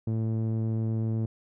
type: tone with low-pass filter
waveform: sawtooth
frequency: 111.5 Hz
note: A2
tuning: 23 cents sharp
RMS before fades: -28 dBFS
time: 0.07-1.26 s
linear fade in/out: 5 ms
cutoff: 320 Hz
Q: 0.76
effects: none